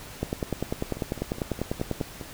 two click trains, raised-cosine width 2 ms, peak -23 / -13 dBFS, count 7 / 19, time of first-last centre 0.97-2.212 / 0.23-2.012 s, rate 4.83 / 10.1 Hz, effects pink hiss -43 dBFS RMS until 2.33 s

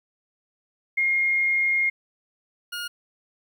sine / 20% pulse tone pair in turn, 2136 / 1429.1 Hz, C7 / F6, +35 / +39 cents, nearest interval perfect fifth, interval 696 cents, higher first, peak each -19 / -25 dBFS, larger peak first, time 0.97-1.9 / 2.72-2.88 s, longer first, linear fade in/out 10 ms, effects 10-bit

